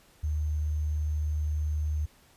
sine tone with sample-and-hold, 75.9 Hz, D#2, 42 cents flat, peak -26 dBFS, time 0.23-2.06 s, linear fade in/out 10 ms, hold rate 6300 Hz, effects pink hiss -60 dBFS RMS until 2.36 s + resampled to 32000 Hz

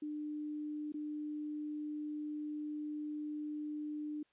sine tone with dropouts, 300 Hz, D4, 37 cents sharp, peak -38 dBFS, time 0.02-4.23 s, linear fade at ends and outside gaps 5 ms, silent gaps 0.922-0.941 s, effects white hiss -75 dBFS RMS until 4.32 s + resampled to 8000 Hz

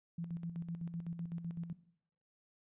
sine tone with tremolo, 169.1 Hz, E3, 44 cents sharp, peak -37 dBFS, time 0.18-1.73 s, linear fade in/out 5 ms, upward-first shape square, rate 7.9 Hz, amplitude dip 60%, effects noise-tail reverb RT60 0.7 s tail -18 dB re dry + resampled to 8000 Hz

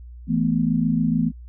sine chord, E suspended fourth, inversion none, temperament equal, 164.81 / 220 / 246.9 Hz, E3 / A3 / B3, 0 / 0 / 0 cents, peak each -22 dBFS, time 0.27-1.32 s, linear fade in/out 50 ms, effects added 60 Hz sine -37 dBFS peak until 1.48 s

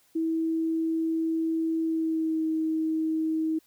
sine tone with pitch glide, 324.5 to 317.8 Hz, E4 to D#4, -27 to +37 cents, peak -24 dBFS, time 0.15-3.59 s, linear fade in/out 10 ms, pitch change -36 cents, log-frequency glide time 1.82-2.45 s, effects white hiss -64 dBFS RMS until 3.66 s

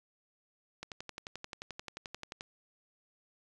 click train, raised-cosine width 0.2 ms, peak -24 dBFS, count 19, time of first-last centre 0.83-2.409 s, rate 11.4 Hz, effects resampled to 24000 Hz

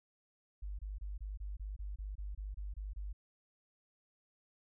sine tone bursts, 50 Hz, G1, 35 cents sharp, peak -39 dBFS, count 13, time 0.62-3.13 s, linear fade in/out 10 ms, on 170 ms, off 25 ms, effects none

